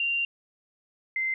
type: tone pair in turn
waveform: sine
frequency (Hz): 2773 / 2077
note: F7 / C7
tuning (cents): -13 / -13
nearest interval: perfect fourth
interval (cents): 500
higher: first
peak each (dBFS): -24 / -25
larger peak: first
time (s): 0-0.25 / 1.16-1.34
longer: first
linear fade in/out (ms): 2
effects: none